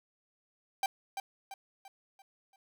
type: tone with echo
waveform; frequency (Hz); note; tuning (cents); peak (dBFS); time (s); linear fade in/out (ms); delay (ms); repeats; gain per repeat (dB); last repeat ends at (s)
45% pulse; 784; G5; 0; -28; 0.83-0.86; 2; 340; 5; -7; 2.56
effects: none